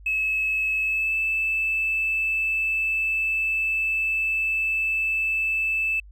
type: tone with pitch glide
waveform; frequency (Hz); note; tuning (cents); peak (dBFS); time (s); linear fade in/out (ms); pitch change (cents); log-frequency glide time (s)
triangle; 2588 to 2630; E7 to E7; -32 to -5; -18; 0.06-6; 5; +27; 0.83-1.14
effects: tanh soft clip ceiling -19 dBFS + added 50 Hz sine -43 dBFS peak until 6.11 s